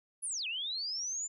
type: linear two-way sweep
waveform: sine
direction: down then up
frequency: 10680 to 2489 to 7190 Hz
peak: -34 dBFS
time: 0.22-1.28 s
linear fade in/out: 20 ms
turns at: 0.47 s
effects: none